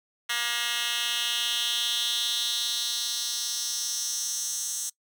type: tone with high-pass filter sweep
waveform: 10% pulse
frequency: 237.5 Hz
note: A#3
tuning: 33 cents sharp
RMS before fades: -29 dBFS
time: 0.29-4.9 s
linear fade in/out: 10 ms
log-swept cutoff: 2200 to 6900 Hz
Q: 3
effects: noise-tail reverb RT60 0.1 s tail -22 dB re dry